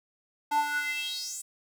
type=tone with high-pass filter sweep; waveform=square; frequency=293.7 Hz; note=D4; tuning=in tune; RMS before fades=-31 dBFS; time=0.51-1.42 s; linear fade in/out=10 ms; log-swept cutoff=730 to 8400 Hz; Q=6.1; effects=none